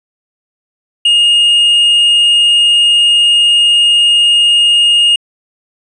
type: tone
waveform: triangle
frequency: 2848 Hz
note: F7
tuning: 33 cents sharp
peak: -4 dBFS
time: 1.05-5.16 s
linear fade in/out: 5 ms
effects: resampled to 22050 Hz